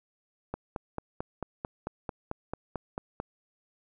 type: click train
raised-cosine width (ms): 1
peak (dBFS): -19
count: 13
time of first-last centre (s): 0.54-3.201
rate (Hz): 4.51
effects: none